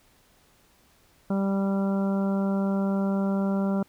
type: harmonic tone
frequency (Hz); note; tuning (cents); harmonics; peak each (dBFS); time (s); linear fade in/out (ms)
196; G3; 0; 1 / 2 / 3 / 4 / 5 / 6 / 7; -23 / -34 / -33 / -40 / -41 / -46 / -41; 1.3-3.83; 5
effects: pink hiss -61 dBFS RMS until 3.88 s